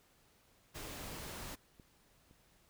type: noise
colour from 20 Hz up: pink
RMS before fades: -46 dBFS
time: 0.74-1.56 s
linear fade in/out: 20 ms
type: clicks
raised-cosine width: 3 ms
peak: -39 / -43 / -48 dBFS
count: 3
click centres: 1.264 / 1.798 / 2.311 s
effects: pink hiss -69 dBFS RMS until 2.69 s